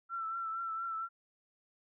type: tone with vibrato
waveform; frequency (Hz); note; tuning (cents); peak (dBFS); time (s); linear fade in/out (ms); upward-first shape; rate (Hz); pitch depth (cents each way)
sine; 1341; E6; +29; -35; 0.09-1.09; 50; triangle; 4.3; 43
effects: none